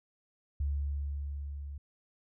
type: tone with level ramp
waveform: sine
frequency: 71.2 Hz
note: C#2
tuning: 47 cents sharp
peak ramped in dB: -28 to -39 dBFS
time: 0.6-1.78 s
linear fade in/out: 5 ms
effects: none